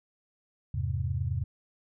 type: chord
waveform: sine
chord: E augmented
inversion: none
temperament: equal with one note detuned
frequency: 82.41 / 101.28 / 130.81 Hz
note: E2 / G#2 / B#2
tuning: 0 / -43 / 0 cents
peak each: -32 dBFS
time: 0.74-1.44 s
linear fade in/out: 5 ms
effects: none